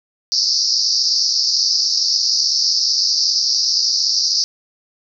white band-pass noise, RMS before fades -17 dBFS, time 0.32-4.44 s, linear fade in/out 0 ms, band 4500 to 5600 Hz, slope 96 dB/octave, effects none

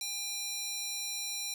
square tone with high-pass filter, 803 Hz, G5, 41 cents sharp, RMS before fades -37 dBFS, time 0.01-1.54 s, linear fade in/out 2 ms, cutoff 4500 Hz, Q 1.3, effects none

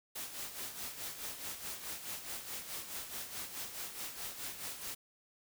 white noise with tremolo, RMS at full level -41 dBFS, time 0.15-4.95 s, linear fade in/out 10 ms, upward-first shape sine, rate 4.7 Hz, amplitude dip 60%, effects none

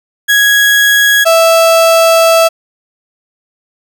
35% pulse tone pair in turn, 1661.2 / 659.2 Hz, G#6 / E5, 0 / 0 cents, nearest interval octave + major third, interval 1600 cents, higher first, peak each -4 / -3 dBFS, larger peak second, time 0.28-1.25 / 1.25-2.49 s, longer second, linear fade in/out 20 ms, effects none

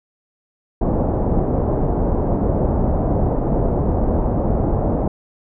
pink low-pass noise, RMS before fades -18 dBFS, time 0.81-5.08 s, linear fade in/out 5 ms, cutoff 760 Hz, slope 24 dB/octave, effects none

